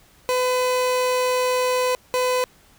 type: tone pair in turn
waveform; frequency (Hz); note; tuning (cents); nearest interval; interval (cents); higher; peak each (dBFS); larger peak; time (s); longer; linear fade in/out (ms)
30% pulse; 504 / 504; B4 / B4; +35 / +35; unison; 0; neither; -16; neither; 0.29-1.95 / 2.14-2.44; first; 0
effects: pink hiss -54 dBFS RMS until 2.78 s